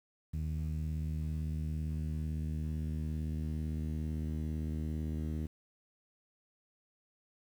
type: tone with low-pass filter sweep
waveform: sawtooth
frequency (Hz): 77.78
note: D#2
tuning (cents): 0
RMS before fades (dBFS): -36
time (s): 0.33-5.47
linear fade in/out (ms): 10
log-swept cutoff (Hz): 160 to 280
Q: 1.6
effects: 10-bit